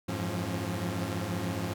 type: tone cluster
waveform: sawtooth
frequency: 89.8 / 104.5 / 171.3 / 177.7 / 271.5 Hz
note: F2 / G#2 / F3 / F3 / C#4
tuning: +49 / +11 / -33 / +30 / -36 cents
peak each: -36 / -31 / -33 / -34 / -35 dBFS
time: 0.08-1.74 s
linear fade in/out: 10 ms
effects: none